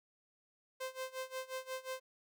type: tone with tremolo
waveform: sawtooth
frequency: 520 Hz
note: C5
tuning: 11 cents flat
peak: -34 dBFS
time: 0.8-2 s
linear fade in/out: 10 ms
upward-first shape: sine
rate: 5.6 Hz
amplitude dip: 90%
effects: none